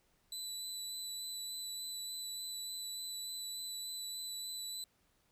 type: tone with vibrato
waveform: 25% pulse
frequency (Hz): 3981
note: B7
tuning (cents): +13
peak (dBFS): -36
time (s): 0.32-4.84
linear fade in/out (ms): 2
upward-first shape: sine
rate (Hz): 3.4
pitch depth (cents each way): 13
effects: pink hiss -74 dBFS RMS until 5.31 s